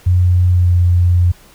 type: tone with pitch glide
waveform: sine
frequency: 89.7 to 88.26 Hz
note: F2 to F2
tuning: +47 to +19 cents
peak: -8 dBFS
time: 0.06-1.32 s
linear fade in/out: 10 ms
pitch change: -28 cents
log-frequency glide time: 0.5-0.73 s
effects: pink hiss -45 dBFS RMS until 1.54 s